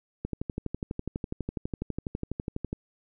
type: click train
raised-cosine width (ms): 3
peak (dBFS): -18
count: 31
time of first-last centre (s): 0.25-2.729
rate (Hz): 12.1
effects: none